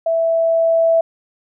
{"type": "tone with level ramp", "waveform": "sine", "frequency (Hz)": 659.3, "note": "E5", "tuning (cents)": 0, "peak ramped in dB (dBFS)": [-14, -10], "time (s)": [0.06, 1.01], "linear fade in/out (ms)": 5, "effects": []}